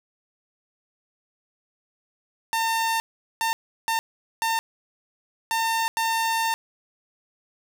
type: tone bursts at uneven times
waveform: sawtooth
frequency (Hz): 905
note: A5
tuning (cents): +48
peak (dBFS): -18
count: 6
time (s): 2.53-3 / 3.41-3.53 / 3.88-3.99 / 4.42-4.59 / 5.51-5.88 / 5.97-6.54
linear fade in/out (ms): 0
effects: none